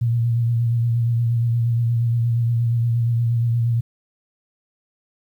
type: tone with vibrato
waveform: sine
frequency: 117.3 Hz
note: A#2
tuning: 11 cents sharp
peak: -16 dBFS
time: 0.01-3.81 s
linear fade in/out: 10 ms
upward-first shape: sine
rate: 8.5 Hz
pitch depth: 32 cents each way
effects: 9-bit